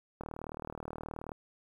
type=click train; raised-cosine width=1 ms; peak=-26 dBFS; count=44; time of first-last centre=0.21-1.318 s; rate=38.8 Hz; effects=10-bit